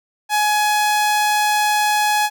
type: tone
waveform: sawtooth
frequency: 841 Hz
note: G#5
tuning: 22 cents sharp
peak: -11 dBFS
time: 0.29-2.3 s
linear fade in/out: 50 ms
effects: none